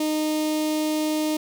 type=tone with notch filter; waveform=sawtooth; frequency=307.8 Hz; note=D#4; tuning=19 cents flat; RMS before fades=-24 dBFS; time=0-1.37 s; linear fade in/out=5 ms; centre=1500 Hz; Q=0.83; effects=none